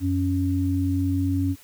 sine tone pair together, 92.54 / 277.3 Hz, F#2 / C#4, +1 / +1 cents, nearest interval octave + perfect fifth, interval 1900 cents, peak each -23 / -23 dBFS, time 0-1.56 s, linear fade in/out 50 ms, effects white hiss -51 dBFS RMS until 1.63 s

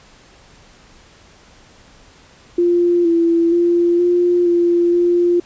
sine tone with pitch steps, 348.4 / 335.9 / 345.4 / 352 / 345.7 / 349.3 Hz, F4 / E4 / F4 / F4 / F4 / F4, -4 / +33 / -19 / +14 / -18 / 0 cents, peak -11 dBFS, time 2.58-5.4 s, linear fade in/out 5 ms, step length 470 ms, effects pink hiss -47 dBFS RMS until 5.45 s + resampled to 16000 Hz

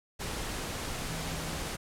sine tone in noise, 161.1 Hz, E3, 39 cents flat, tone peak -40 dBFS, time 1.06-1.63 s, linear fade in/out 20 ms, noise pink, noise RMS -36 dBFS, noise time 0.19-1.77 s, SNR -7 dB, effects low-pass 11000 Hz 12 dB/octave

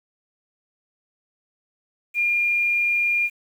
sine tone with quantisation, 2409 Hz, D7, 43 cents sharp, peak -18 dBFS, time 2.14-3.3 s, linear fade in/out 50 ms, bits 8, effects none

